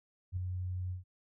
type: tone with ADSR envelope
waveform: sine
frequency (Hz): 91.2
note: F#2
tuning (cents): -24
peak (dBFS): -30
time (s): 0.32-1.04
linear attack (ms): 47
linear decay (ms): 5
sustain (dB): -4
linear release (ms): 130
effects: none